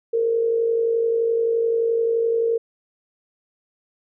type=tone with amplitude modulation; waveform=sine; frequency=459.5 Hz; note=A#4; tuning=25 cents flat; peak=-15 dBFS; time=0.13-2.58 s; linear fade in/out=10 ms; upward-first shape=sine; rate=51.6 Hz; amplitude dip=50%; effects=none